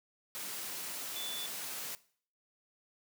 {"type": "tone in noise", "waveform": "sine", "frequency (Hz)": 3481, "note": "A7", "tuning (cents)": -19, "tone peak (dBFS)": -40, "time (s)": [1.16, 1.46], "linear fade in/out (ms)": 0, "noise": "white", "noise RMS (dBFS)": -41, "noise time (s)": [0.35, 1.95], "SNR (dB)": -2, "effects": ["noise-tail reverb RT60 0.5 s tail -19 dB re dry", "high-pass 150 Hz 12 dB/octave"]}